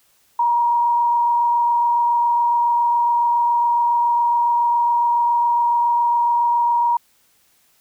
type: tone with frequency modulation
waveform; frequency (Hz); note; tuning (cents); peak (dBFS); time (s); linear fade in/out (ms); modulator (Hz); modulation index
sine; 949; A#5; +31; -14; 0.39-6.97; 5; 27.2; 0.45
effects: white hiss -59 dBFS RMS until 7.8 s